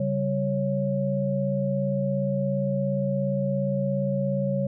sine tone cluster, 137.3 / 194.5 / 553 Hz, C#3 / G3 / C#5, -16 / -13 / -4 cents, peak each -27 dBFS, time 0-4.67 s, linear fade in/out 5 ms, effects none

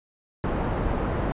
pink low-pass noise, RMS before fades -26 dBFS, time 0.44-1.32 s, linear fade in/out 0 ms, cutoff 1100 Hz, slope 12 dB/octave, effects resampled to 8000 Hz

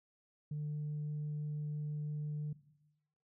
sine tone, 149.5 Hz, D3, 31 cents sharp, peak -35 dBFS, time 0.51-2.53 s, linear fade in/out 5 ms, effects noise-tail reverb RT60 0.9 s tail -17 dB re dry + tanh soft clip ceiling -34 dBFS

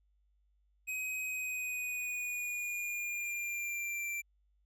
square tone with pitch glide, 2523 to 2354 Hz, D#7 to D7, +23 to +3 cents, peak -36 dBFS, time 0.87-4.22 s, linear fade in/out 20 ms, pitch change -120 cents, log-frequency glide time 1.26-4.07 s, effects added 50 Hz sine -69 dBFS peak until 4.65 s

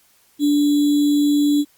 sine tone with sample-and-hold, 291.4 Hz, D4, 13 cents flat, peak -13 dBFS, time 0.39-1.65 s, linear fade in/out 50 ms, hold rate 3675 Hz, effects white hiss -57 dBFS RMS until 1.77 s + Opus 48 kbps

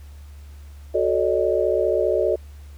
sine chord, D# half-diminished seventh, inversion first, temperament equal with one note detuned, 370 / 440 / 567.3 / 622.3 Hz, F#4 / A4 / C#5 / D#5, 0 / 0 / +40 / 0 cents, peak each -23 dBFS, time 0.94-2.36 s, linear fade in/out 10 ms, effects added 72 Hz sine -38 dBFS peak until 2.77 s + pink hiss -55 dBFS RMS until 2.77 s

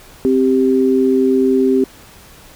sine tone pair together, 262.1 / 392 Hz, C4 / G4, +3 / 0 cents, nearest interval perfect fifth, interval 697 cents, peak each -13 dBFS, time 0.25-1.84 s, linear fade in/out 0 ms, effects pink hiss -42 dBFS RMS until 2.55 s

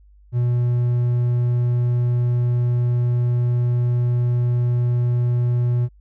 triangle tone, 121.5 Hz, B2, 28 cents flat, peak -14 dBFS, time 0.32-5.89 s, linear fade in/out 50 ms, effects added 50 Hz sine -47 dBFS peak until 6 s

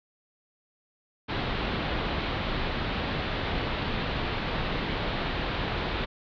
pink low-pass noise, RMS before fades -30 dBFS, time 1.28-6.06 s, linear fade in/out 20 ms, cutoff 4100 Hz, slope 48 dB/octave, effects none

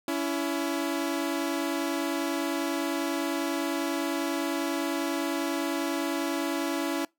sawtooth tone pair together, 282.5 / 332.5 Hz, C#4 / E4, +33 / +15 cents, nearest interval minor third, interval 282 cents, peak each -26 dBFS, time 0.08-7.05 s, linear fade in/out 2 ms, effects noise-tail reverb RT60 0.2 s tail -25 dB re dry

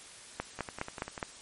two click trains, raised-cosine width 0.5 ms, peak -17 / -24 dBFS, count 5 / 7, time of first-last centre 0.4-1.228 / 0.59-1.178 s, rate 4.83 / 10.2 Hz, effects white hiss -50 dBFS RMS until 1.41 s + MP3 48 kbps

